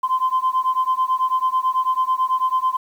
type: beating tone pair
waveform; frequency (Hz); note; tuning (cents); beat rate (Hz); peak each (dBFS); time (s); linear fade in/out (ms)
sine; 1029 / 1038.1; C6 / C6; -29 / -14; 9.1; -19; 0.03-2.77; 10
effects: tanh soft clip ceiling -11 dBFS + 8-bit